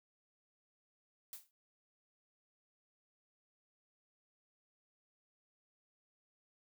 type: noise with exponential decay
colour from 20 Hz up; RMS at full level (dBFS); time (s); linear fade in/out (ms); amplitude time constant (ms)
blue; -44; 1.33-1.51; 1; 37
effects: none